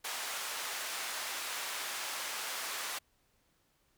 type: band-pass noise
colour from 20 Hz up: pink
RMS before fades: -39 dBFS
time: 0.04-2.99 s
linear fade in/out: 10 ms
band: 940 to 14000 Hz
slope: 12 dB/octave
effects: pink hiss -73 dBFS RMS until 3.97 s